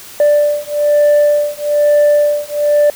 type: beating tone pair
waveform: sine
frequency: 588 / 589.1 Hz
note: D5 / D5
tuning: +2 / +5 cents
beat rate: 1.1 Hz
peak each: -10 dBFS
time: 0.2-2.9 s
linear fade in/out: 2 ms
effects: tanh soft clip ceiling -5 dBFS + white hiss -34 dBFS RMS until 2.95 s